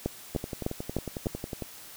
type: two click trains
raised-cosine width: 2 ms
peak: -20 / -14 dBFS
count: 15 / 5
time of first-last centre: 0.35-1.623 / 0.06-1.268 s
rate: 11 / 3.31 Hz
effects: white hiss -47 dBFS RMS until 1.96 s